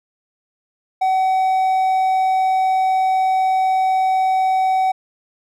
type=tone; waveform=triangle; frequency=756 Hz; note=F#5; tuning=37 cents sharp; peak=-12 dBFS; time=1.01-4.92 s; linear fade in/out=10 ms; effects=none